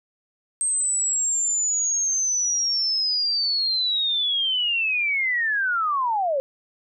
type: linear sweep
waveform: sine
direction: down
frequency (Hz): 8372 to 520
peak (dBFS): -20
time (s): 0.61-6.4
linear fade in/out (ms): 0
effects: none